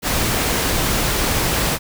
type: noise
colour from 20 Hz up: pink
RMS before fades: -19 dBFS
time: 0.02-1.79 s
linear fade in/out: 50 ms
effects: none